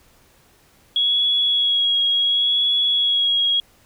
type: tone with vibrato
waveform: triangle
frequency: 3333 Hz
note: G#7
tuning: 5 cents sharp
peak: -12 dBFS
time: 0.96-3.6 s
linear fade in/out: 2 ms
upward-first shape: sine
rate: 0.7 Hz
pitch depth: 21 cents each way
effects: tanh soft clip ceiling -14 dBFS + pink hiss -55 dBFS RMS until 3.85 s